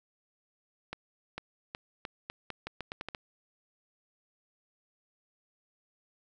accelerating click train, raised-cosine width 0.3 ms, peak -21 dBFS, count 12, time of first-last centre 0.93-3.148 s, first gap 450 ms, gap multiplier 0.82, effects none

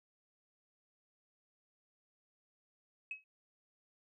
sine tone with exponential decay, 2562 Hz, E7, 50 cents flat, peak -35 dBFS, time 3.11-3.24 s, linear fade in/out 2 ms, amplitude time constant 28 ms, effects tanh soft clip ceiling -31 dBFS

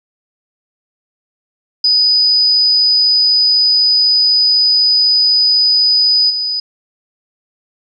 sine tone with level steps, 4978 Hz, D#8, in tune, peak -8 / -15 dBFS, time 1.84-6.6 s, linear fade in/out 5 ms, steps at 6.29 s, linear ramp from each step 20 ms, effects none

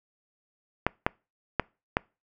clicks, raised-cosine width 0.5 ms, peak -7 dBFS, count 4, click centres 0.866 / 1.065 / 1.597 / 1.969 s, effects noise-tail reverb RT60 0.3 s tail -26 dB re dry

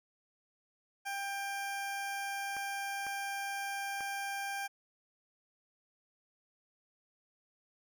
20% pulse tone, 794 Hz, G5, 22 cents sharp, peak -31 dBFS, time 1.05-4.68 s, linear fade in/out 20 ms
clicks, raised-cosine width 0.5 ms, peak -31 dBFS, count 3, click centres 2.567 / 3.067 / 4.007 s
effects none

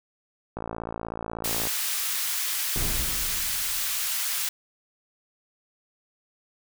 click train, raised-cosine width 1 ms, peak -18 dBFS, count 63, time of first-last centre 0.57-1.671 s, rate 56.3 Hz
white high-pass noise, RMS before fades -28 dBFS, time 1.44-4.49 s, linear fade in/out 5 ms, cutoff 1300 Hz, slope 12 dB/octave
brown noise with exponential decay, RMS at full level -25 dBFS, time 2.76-4.24 s, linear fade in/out 1 ms, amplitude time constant 320 ms
effects none

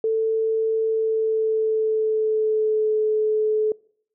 sine tone with pitch glide, 443.7 to 430.8 Hz, A4 to A4, +14 to -37 cents, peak -18 dBFS, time 0.04-3.72 s, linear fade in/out 2 ms, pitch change -51 cents, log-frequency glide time 0.85-2.98 s, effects noise-tail reverb RT60 0.6 s tail -24 dB re dry

